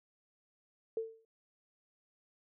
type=tone with exponential decay; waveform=sine; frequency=448.5 Hz; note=A4; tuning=33 cents sharp; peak=-30 dBFS; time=0.97-1.25 s; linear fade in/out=2 ms; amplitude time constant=59 ms; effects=none